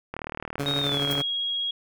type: click train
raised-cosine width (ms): 0.5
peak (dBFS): -17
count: 42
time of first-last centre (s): 0.14-1.205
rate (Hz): 38.5
type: tone with tremolo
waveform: 15% pulse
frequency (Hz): 141.9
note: C#3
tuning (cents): +41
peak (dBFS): -19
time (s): 0.59-1.22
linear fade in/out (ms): 5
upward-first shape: triangle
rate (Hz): 12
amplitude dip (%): 50
type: tone with pitch glide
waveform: sine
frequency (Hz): 3742 to 3295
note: A#7 to G#7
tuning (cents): +6 to -14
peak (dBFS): -25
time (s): 0.66-1.71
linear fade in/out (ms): 5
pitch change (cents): -220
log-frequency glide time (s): 0.79-1.01
type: noise with exponential decay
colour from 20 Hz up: blue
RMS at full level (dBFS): -31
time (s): 1.11-1.2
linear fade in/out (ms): 1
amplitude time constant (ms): 18
effects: none